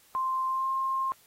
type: tone with pitch glide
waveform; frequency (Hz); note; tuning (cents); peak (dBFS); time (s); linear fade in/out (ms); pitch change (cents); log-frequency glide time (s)
sine; 1046.5 to 1062.3; C6 to C6; 0 to +26; -26; 0.15-1.12; 0; +26; 0.48-0.7
effects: white hiss -60 dBFS RMS until 1.26 s + AAC 48 kbps

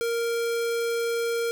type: tone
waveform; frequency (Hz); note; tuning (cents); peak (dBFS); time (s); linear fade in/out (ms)
square; 465.7; A#4; -2; -25; 0.01-1.51; 0
effects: none

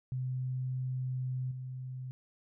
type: tone with level steps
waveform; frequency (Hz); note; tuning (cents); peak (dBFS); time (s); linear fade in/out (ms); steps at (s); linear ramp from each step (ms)
sine; 128.5; C3; -31; -32 / -38; 0.12-2.11; 0; 1.51; 5
effects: none

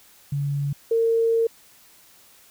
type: tone pair in turn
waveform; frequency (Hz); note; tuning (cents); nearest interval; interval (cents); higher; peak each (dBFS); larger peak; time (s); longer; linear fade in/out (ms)
sine; 142 / 456.7; C#3 / A#4; +42 / -36; octave + minor sixth; 2022; second; -22 / -17; second; 0.32-0.73 / 0.91-1.47; second; 5
effects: white hiss -53 dBFS RMS until 2.5 s

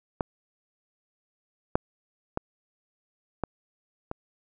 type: clicks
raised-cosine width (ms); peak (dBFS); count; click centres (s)
1; -12 / -7 / -13 / -13 / -18; 5; 0.208 / 1.755 / 2.374 / 3.437 / 4.114
effects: none

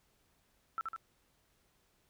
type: tone with echo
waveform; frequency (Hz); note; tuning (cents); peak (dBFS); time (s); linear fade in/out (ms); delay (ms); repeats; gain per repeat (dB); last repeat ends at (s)
sine; 1329; E6; +14; -33; 0.78-0.81; 0; 76; 2; -3; 0.962
effects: pink hiss -73 dBFS RMS until 2.09 s

